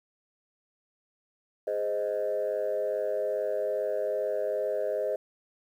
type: chord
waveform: sine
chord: Ab major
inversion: none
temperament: equal with one note detuned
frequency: 415.3 / 519.9 / 622.3 Hz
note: Ab4 / C5 / Eb5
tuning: 0 / -11 / 0 cents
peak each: -32 / -30 / -29 dBFS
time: 1.67-5.16 s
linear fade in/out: 5 ms
effects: tanh soft clip ceiling -21 dBFS + 10-bit